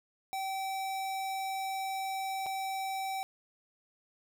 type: tone with dropouts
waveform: square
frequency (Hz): 771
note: G5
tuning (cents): -29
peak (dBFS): -34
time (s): 0.33-3.23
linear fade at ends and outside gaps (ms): 0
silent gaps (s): 2.461-2.465
effects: none